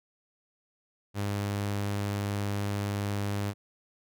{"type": "tone", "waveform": "sawtooth", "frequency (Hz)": 101.4, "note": "G#2", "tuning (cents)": -41, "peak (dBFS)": -25, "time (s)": [1.14, 3.54], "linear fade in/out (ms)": 50, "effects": []}